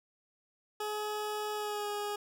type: tone with pitch glide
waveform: 20% pulse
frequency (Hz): 422.5 to 413.8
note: G#4 to G#4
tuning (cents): +30 to -6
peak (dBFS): -29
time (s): 0.8-2.16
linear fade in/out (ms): 5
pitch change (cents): -36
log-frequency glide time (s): 1.54-1.87
effects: none